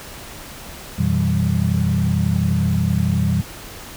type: tone cluster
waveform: sine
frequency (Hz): 89.7 / 122.3 / 162.8 / 193.9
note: F2 / B2 / E3 / G3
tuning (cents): +47 / -16 / -21 / -19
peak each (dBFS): -21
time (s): 0.98-3.42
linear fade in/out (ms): 10
effects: pink hiss -36 dBFS RMS until 3.96 s